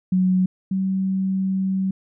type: tone pair in turn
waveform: sine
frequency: 185 / 190.64 Hz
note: F#3 / G3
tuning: 0 / -48 cents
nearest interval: minor second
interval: 52 cents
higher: second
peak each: -15 / -19 dBFS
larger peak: first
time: 0.12-0.46 / 0.71-1.91 s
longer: second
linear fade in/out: 5 ms
effects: none